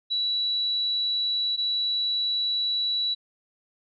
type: tone pair in turn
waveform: sine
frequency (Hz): 3930 / 3930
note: B7 / B7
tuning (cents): -9 / -9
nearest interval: unison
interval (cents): 0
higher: neither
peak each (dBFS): -23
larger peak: neither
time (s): 0.1-1.57 / 1.57-3.15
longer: second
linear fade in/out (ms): 20
effects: none